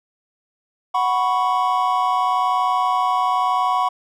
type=chord; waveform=triangle; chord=F# suspended fourth; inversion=none; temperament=equal; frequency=740 / 987.8 / 1108.7 Hz; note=F#5 / B5 / C#6; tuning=0 / 0 / 0 cents; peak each=-19 dBFS; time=0.94-3.89 s; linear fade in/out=10 ms; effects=none